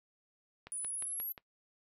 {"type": "click train", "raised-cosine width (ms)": 0.3, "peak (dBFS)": -31, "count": 5, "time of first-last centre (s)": [0.67, 1.378], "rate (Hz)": 5.65}
{"type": "exponential sweep", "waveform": "sine", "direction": "up", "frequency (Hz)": [9710, 11730], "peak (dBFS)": -36, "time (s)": [0.72, 1.32], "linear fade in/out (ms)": 0}
{"effects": ["noise-tail reverb RT60 0.1 s tail -19 dB re dry"]}